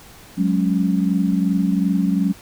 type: chord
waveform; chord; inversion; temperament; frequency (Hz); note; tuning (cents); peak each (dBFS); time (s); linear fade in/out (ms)
sine; F# suspended second; none; equal; 185 / 207.7 / 277.2; F#3 / G#3 / C#4; 0 / 0 / 0; -18 / -21 / -22; 0.37-2.33; 20
effects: pink hiss -44 dBFS RMS until 2.41 s